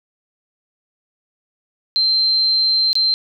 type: tone with dropouts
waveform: sine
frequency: 4128 Hz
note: C8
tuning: 24 cents flat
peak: -13 dBFS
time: 1.96-3.14 s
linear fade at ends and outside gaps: 0 ms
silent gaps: 2.93-2.954 s
effects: none